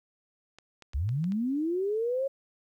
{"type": "clicks", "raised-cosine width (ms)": 0.2, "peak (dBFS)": -31, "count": 6, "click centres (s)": [0.586, 0.823, 0.934, 1.091, 1.242, 1.321]}
{"type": "linear sweep", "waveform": "sine", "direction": "up", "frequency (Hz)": [58.27, 553], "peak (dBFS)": -26, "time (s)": [0.94, 2.28], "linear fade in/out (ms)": 10}
{"effects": ["11-bit"]}